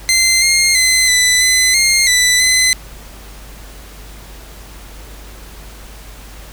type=tone with pitch steps; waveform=15% pulse; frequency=2074 / 2127 / 2045 / 1996 / 2025 / 2123 / 1988 / 2030 Hz; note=C7 / C7 / C7 / B6 / B6 / C7 / B6 / B6; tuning=-16 / +28 / -40 / +18 / +43 / +25 / +11 / +47 cents; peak=-3 dBFS; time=0.09-2.73 s; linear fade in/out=0 ms; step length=330 ms; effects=added 50 Hz sine -34 dBFS peak until 6.52 s + pink hiss -38 dBFS RMS until 6.52 s